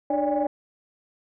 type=tone cluster; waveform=sine; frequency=297.6 / 568 / 590 / 811 Hz; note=D4 / C#5 / D5 / G#5; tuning=+23 / +42 / +8 / -41 cents; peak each=-26 dBFS; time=0.1-0.47 s; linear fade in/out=5 ms; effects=tanh soft clip ceiling -14 dBFS